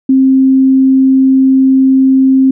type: tone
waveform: sine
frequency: 264.9 Hz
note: C4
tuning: 22 cents sharp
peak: -4 dBFS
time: 0.09-2.51 s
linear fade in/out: 5 ms
effects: none

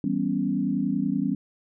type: chord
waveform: sine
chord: C# half-diminished seventh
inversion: first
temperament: equal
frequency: 164.81 / 196 / 246.9 / 277.2 Hz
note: E3 / G3 / B3 / C#4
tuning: 0 / 0 / 0 / 0 cents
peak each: -32 / -27 / -28 / -27 dBFS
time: 0.04-1.35 s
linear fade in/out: 2 ms
effects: none

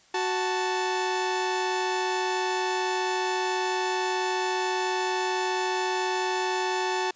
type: tone pair together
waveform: sawtooth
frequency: 370.8 / 880 Hz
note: F#4 / A5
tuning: +4 / 0 cents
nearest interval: octave + minor third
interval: 1496 cents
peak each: -24 dBFS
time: 0.14-7.11 s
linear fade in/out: 5 ms
effects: white hiss -58 dBFS RMS until 7.15 s + resampled to 16000 Hz

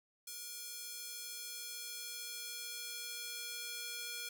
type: tone with high-pass filter sweep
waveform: square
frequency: 476.7 Hz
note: A#4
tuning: 39 cents sharp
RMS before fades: -45 dBFS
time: 0.27-4.29 s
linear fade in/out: 5 ms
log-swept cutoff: 5400 to 2700 Hz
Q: 0.76
effects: none

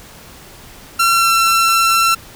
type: tone with pitch glide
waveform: sawtooth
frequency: 1361 to 1347.7 Hz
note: F6 to E6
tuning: -45 to +38 cents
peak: -7 dBFS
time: 0.99-2.15 s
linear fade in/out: 10 ms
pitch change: -17 cents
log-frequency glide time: 1.14-1.31 s
effects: pink hiss -39 dBFS RMS until 2.35 s

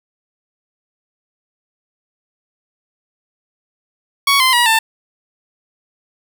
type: tone with pitch steps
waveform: 15% pulse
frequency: 1117 / 1036.2 / 961.2 / 891.7 Hz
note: C#6 / C6 / B5 / A5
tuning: +13 / -17 / -47 / +23 cents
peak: -4 dBFS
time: 4.27-4.79 s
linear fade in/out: 5 ms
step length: 130 ms
effects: none

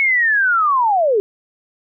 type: linear sweep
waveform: sine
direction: down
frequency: 2217 to 387 Hz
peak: -12 dBFS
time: 0-1.2 s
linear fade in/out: 0 ms
effects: none

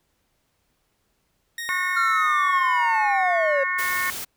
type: tone with exponential decay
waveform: sawtooth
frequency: 1864.7 Hz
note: A#6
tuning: in tune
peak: -25 dBFS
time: 1.58-4.11 s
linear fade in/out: 2 ms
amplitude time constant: 550 ms
type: harmonic tone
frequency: 363.2 Hz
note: F#4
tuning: 32 cents flat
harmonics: 3 / 4 / 5 / 6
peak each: -28 / -32 / -25 / -28 dBFS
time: 1.69-4.1 s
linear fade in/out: 0 ms
type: linear sweep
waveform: triangle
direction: down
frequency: 1396.9 to 536 Hz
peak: -18 dBFS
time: 1.96-3.64 s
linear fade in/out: 10 ms
type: noise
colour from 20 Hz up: white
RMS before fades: -32 dBFS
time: 3.78-4.25 s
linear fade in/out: 10 ms
effects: pink hiss -70 dBFS RMS until 4.36 s

